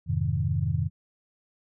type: chord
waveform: sine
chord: F minor seventh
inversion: none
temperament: equal with one note detuned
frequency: 87.31 / 104.73 / 130.81 / 155.56 Hz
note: F2 / Ab2 / C3 / Eb3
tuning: 0 / +15 / 0 / 0 cents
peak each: -29 dBFS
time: 0.06-0.9 s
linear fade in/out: 50 ms
effects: none